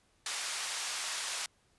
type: band-pass noise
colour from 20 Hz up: white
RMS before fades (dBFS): -37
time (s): 0.26-1.46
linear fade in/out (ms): 2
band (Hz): 850 to 7800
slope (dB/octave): 12
effects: pink hiss -70 dBFS RMS until 1.78 s + resampled to 24000 Hz